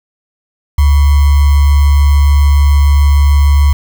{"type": "tone with sample-and-hold", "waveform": "sine", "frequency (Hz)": 71.6, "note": "D2", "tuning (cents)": -43, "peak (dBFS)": -4, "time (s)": [0.78, 3.73], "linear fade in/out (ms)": 5, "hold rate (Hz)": 1050, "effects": []}